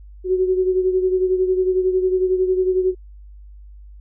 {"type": "beating tone pair", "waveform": "sine", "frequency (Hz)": [370, 381], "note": ["F#4", "G4"], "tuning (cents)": [0, -49], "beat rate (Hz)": 11, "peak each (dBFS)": [-16, -23], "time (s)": [0.24, 2.95], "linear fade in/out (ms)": 50, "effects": ["added 50 Hz sine -38 dBFS peak until 4 s"]}